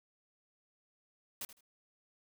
white noise with echo, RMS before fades -41 dBFS, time 1.41-1.45 s, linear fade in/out 2 ms, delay 79 ms, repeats 2, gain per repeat -14 dB, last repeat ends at 1.608 s, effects none

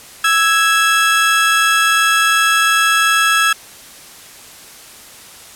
30% pulse tone pair together, 1318.5 / 1658.8 Hz, E6 / G#6, 0 / -3 cents, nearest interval major third, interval 397 cents, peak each -11 dBFS, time 0.24-3.53 s, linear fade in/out 5 ms, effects white hiss -38 dBFS RMS until 5.55 s + low-pass 12000 Hz 12 dB/octave

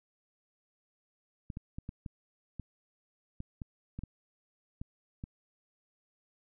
clicks, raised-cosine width 5 ms, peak -27 dBFS, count 12, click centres 1.502 / 1.571 / 1.785 / 1.891 / 2.062 / 2.597 / 3.404 / 3.618 / 3.99 / 4.036 / 4.815 / 5.239 s, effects none

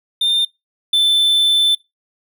triangle tone pair in turn, 3608 / 3530 Hz, A7 / A7, +43 / +5 cents, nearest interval unison, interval 38 cents, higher first, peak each -12 / -9 dBFS, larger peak second, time 0.21-0.45 / 0.93-1.75 s, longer second, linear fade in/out 5 ms, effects noise-tail reverb RT60 0.2 s tail -22 dB re dry

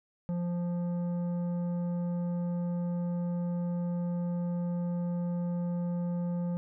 triangle tone with tanh clipping, 174.61 Hz, F3, in tune, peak -31 dBFS, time 0.29-6.57 s, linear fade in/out 0 ms, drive 14 dB, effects none

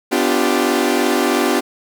sawtooth chord, G dominant seventh, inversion first, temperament equal with one note detuned, 250.7 / 293.7 / 349.2 / 392 Hz, B3 / D4 / F4 / G4, +26 / 0 / 0 / 0 cents, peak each -16 dBFS, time 0.11-1.61 s, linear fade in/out 20 ms, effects none

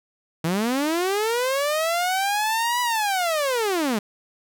sawtooth linear two-way sweep, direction up then down, 155.56 to 987.8 to 196.9 Hz, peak -17 dBFS, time 0.44-3.99 s, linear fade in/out 5 ms, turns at 2.81 s, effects none

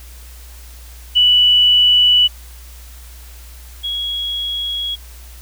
sine tone pair in turn, 2960 / 3322 Hz, F#7 / G#7, 0 / 0 cents, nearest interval major second, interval 200 cents, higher second, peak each -8 / -19 dBFS, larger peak first, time 1.15-2.28 / 3.83-4.96 s, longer neither, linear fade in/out 20 ms, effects added 60 Hz sine -35 dBFS peak until 5.41 s + white hiss -43 dBFS RMS until 5.41 s

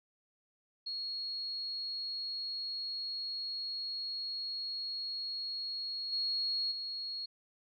sine tone with level steps, 4310 Hz, C#8, 49 cents flat, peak -36 / -31 / -37 dBFS, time 0.86-7.26 s, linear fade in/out 10 ms, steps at 6.12 / 6.71 s, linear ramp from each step 10 ms, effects none

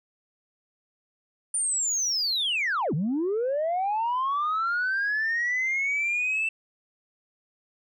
sine linear two-way sweep, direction down then up, 9260 to 136.4 to 2667 Hz, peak -22 dBFS, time 1.54-6.49 s, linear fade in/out 5 ms, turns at 2.94 s, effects tanh soft clip ceiling -21 dBFS

